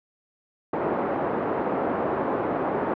pink band-pass noise, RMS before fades -26 dBFS, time 0.73-2.94 s, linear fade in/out 5 ms, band 320 to 910 Hz, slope 12 dB/octave, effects low-pass 2000 Hz 12 dB/octave

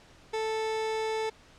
30% pulse tone, 440 Hz, A4, in tune, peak -26 dBFS, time 0.33-1.3 s, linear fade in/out 10 ms, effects pink hiss -56 dBFS RMS until 1.58 s + low-pass 6000 Hz 12 dB/octave

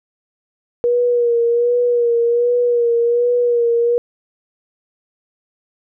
sine tone with vibrato, 477.3 Hz, A#4, 41 cents sharp, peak -12 dBFS, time 0.84-3.98 s, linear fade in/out 0 ms, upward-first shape sine, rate 1.3 Hz, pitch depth 35 cents each way, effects none

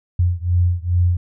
sine beating tone pair, 87.31 / 89.71 Hz, F2 / F2, 0 / +47 cents, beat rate 2.4 Hz, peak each -17 / -18 dBFS, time 0.19-1.17 s, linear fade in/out 5 ms, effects none

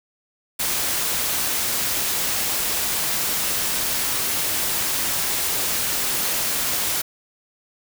white noise, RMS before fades -23 dBFS, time 0.59-7.02 s, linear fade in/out 10 ms, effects none

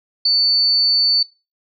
sine tone, 4500 Hz, C#8, 25 cents sharp, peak -12 dBFS, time 0.25-1.23 s, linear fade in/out 5 ms, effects noise-tail reverb RT60 0.3 s tail -24 dB re dry

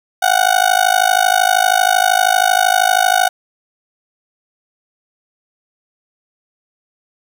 30% pulse tone with amplitude modulation, 740 Hz, F#5, in tune, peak -4 dBFS, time 0.22-3.29 s, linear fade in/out 10 ms, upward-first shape sine, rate 52.8 Hz, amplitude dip 100%, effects none

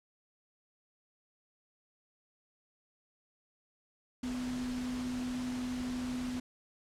sine tone in noise, 250 Hz, B3, 21 cents sharp, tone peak -34 dBFS, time 4.23-6.4 s, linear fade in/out 5 ms, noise pink, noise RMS -45 dBFS, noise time 4.23-6.4 s, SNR +8 dB, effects low-pass 8000 Hz 12 dB/octave

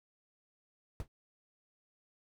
brown noise with exponential decay, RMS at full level -35 dBFS, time 1-1.08 s, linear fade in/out 1 ms, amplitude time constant 17 ms, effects none

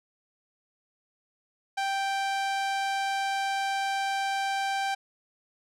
sawtooth tone with low-pass filter, 784 Hz, G5, in tune, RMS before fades -29 dBFS, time 1.77-4.95 s, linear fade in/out 10 ms, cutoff 7600 Hz, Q 0.52, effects none

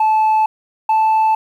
sine tone pair in turn, 870 / 877.1 Hz, A5 / A5, -20 / -6 cents, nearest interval unison, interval 14 cents, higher second, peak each -8 dBFS, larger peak neither, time 0-0.46 / 0.89-1.35 s, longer neither, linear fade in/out 5 ms, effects tanh soft clip ceiling -10 dBFS + 8-bit

